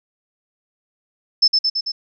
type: tone with echo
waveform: sine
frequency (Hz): 5260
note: E8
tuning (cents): -5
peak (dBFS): -9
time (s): 1.42-1.48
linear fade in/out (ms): 10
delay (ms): 110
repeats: 4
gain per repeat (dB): -3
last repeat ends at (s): 1.92
effects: none